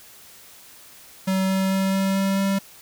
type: tone with pitch steps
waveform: square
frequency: 190 / 191.1 / 192.21 / 193.32 / 194.44 / 195.57 Hz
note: F#3 / G3 / G3 / G3 / G3 / G3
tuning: +46 / -44 / -34 / -24 / -14 / -4 cents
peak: -20 dBFS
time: 1.27-2.59 s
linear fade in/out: 10 ms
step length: 220 ms
effects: white hiss -47 dBFS RMS until 2.81 s